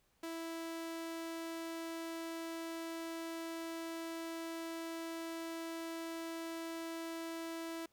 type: tone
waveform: sawtooth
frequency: 329.6 Hz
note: E4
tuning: in tune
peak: -37 dBFS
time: 0.23-7.86 s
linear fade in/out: 5 ms
effects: pink hiss -75 dBFS RMS until 7.92 s